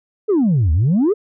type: exponential two-way sweep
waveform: sine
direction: down then up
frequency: 453.9 to 73.6 to 453.9 Hz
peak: -10 dBFS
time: 0.28-1.14 s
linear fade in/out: 20 ms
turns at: 0.72 s
effects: tanh soft clip ceiling -10 dBFS